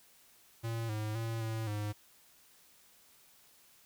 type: tone with pitch steps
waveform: square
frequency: 114.6 / 107.4 / 113.9 / 111.8 / 104.6 Hz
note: A#2 / A2 / A#2 / A2 / G#2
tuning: -29 / -41 / -40 / +28 / +13 cents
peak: -35 dBFS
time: 0.63-1.93 s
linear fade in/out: 20 ms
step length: 260 ms
effects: white hiss -63 dBFS RMS until 3.85 s